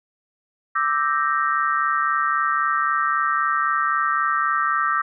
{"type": "chord", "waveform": "sine", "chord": "E half-diminished seventh", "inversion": "third", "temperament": "equal", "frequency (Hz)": [1174.7, 1318.5, 1568, 1864.7], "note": ["D6", "E6", "G6", "Bb6"], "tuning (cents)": [0, 0, 0, 0], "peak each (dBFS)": [-22, -22, -27, -27], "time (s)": [0.75, 5.02], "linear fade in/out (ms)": 10, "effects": []}